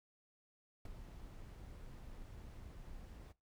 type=noise with ADSR envelope; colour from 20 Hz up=brown; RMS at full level=-44 dBFS; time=0.85-3.33 s; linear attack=4 ms; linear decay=15 ms; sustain=-8 dB; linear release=22 ms; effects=noise-tail reverb RT60 0.2 s tail -18 dB re dry